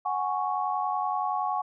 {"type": "chord", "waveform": "sine", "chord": "F# suspended second", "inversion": "none", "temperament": "equal", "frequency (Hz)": [740, 830.6, 1108.7], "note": ["F#5", "G#5", "C#6"], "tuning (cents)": [0, 0, 0], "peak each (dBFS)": -30, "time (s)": [0.05, 1.62], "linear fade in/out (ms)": 10, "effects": []}